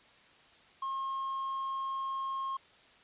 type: tone with hard clipping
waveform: triangle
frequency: 1075 Hz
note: C6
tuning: 47 cents sharp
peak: -32 dBFS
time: 0.82-2.57 s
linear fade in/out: 5 ms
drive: 1 dB
effects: white hiss -60 dBFS RMS until 3.03 s + resampled to 8000 Hz